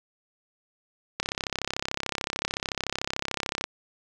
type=click train; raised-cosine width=0.2 ms; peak=-10 dBFS; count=83; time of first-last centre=1.2-3.64 s; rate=33.6 Hz; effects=none